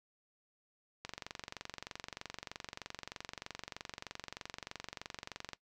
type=click train; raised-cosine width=0.2 ms; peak=-24 dBFS; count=105; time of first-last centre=1.05-5.533 s; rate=23.2 Hz; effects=noise-tail reverb RT60 0.1 s tail -18 dB re dry